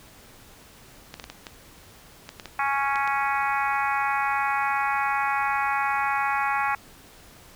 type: clicks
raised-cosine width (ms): 0.2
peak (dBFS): -19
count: 10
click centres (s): 1.141 / 1.198 / 1.241 / 1.3 / 1.468 / 2.291 / 2.398 / 2.457 / 2.958 / 3.076
type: harmonic tone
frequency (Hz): 277.2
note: C#4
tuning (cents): 0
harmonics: 3 / 4 / 5 / 6 / 7 / 8 / 9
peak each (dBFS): -26 / -28 / -30 / -32 / -33 / -34 / -35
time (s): 2.59-6.75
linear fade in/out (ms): 2
effects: pink hiss -50 dBFS RMS until 7.55 s